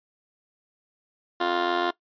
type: tone with amplitude modulation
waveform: 15% pulse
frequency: 351.1 Hz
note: F4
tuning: 9 cents sharp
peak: -13 dBFS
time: 1.4-1.91 s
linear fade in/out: 10 ms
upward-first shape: sine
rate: 86.1 Hz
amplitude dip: 75%
effects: noise-tail reverb RT60 0.1 s tail -19 dB re dry + resampled to 11025 Hz